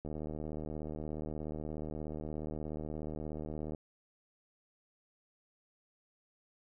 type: click train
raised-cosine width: 2 ms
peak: -28 dBFS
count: 285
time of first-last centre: 0.05-3.748 s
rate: 76.8 Hz
effects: none